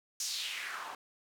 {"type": "noise with band-pass filter sweep", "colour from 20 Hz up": "white", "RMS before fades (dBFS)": -39, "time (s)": [0.2, 0.95], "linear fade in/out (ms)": 2, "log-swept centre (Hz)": [6400, 820], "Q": 2.6, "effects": []}